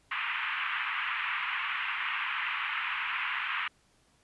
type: band-pass noise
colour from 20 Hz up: white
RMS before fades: -33 dBFS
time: 0.11-3.68 s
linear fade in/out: 5 ms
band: 980 to 2800 Hz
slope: 48 dB/octave
effects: pink hiss -67 dBFS RMS until 4.23 s + resampled to 24000 Hz